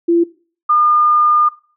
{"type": "tone pair in turn", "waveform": "sine", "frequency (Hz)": [340, 1211.6], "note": ["F4", "D#6"], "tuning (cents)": [-46, -46], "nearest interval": "octave + minor seventh", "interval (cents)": 2200, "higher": "second", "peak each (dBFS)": [-9, -9], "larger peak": "neither", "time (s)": [[0.08, 0.24], [0.69, 1.49]], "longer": "second", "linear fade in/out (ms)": 10, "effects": ["noise-tail reverb RT60 0.4 s tail -19 dB re dry"]}